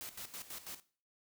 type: noise with tremolo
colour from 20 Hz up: white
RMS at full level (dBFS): -45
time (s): 0.01-0.8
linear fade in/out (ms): 0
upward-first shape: square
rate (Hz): 6.1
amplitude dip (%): 75
effects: noise-tail reverb RT60 0.4 s tail -17 dB re dry